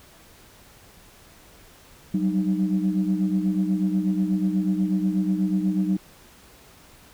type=tone cluster; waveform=sine; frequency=187.3 / 195.5 / 307.6 Hz; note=F#3 / G3 / D#4; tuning=+21 / -4 / -20 cents; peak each=-22 / -25 / -26 dBFS; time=2.14-5.97 s; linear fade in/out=5 ms; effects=tanh soft clip ceiling -12 dBFS + pink hiss -51 dBFS RMS until 7.13 s